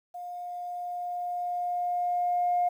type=tone with level ramp; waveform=sine; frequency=710 Hz; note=F5; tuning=28 cents sharp; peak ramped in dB=-36 to -21 dBFS; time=0.14-2.69 s; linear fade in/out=10 ms; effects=tanh soft clip ceiling -18 dBFS + 10-bit